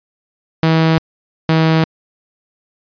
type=tone pair in turn; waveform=sawtooth; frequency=161.4 / 160.56 Hz; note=E3 / E3; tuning=-36 / -45 cents; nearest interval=unison; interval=9 cents; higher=first; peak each=-6 dBFS; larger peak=neither; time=0.63-0.98 / 1.49-1.84 s; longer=neither; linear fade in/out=0 ms; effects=resampled to 11025 Hz